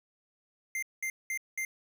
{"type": "tone bursts", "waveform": "square", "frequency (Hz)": 2093, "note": "C7", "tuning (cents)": 0, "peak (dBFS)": -32, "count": 4, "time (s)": [0.75, 1.65], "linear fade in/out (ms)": 2, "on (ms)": 75, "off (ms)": 200, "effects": []}